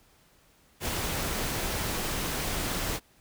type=noise; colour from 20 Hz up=pink; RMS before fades=-31 dBFS; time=0.8-3 s; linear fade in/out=50 ms; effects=pink hiss -62 dBFS RMS until 3.2 s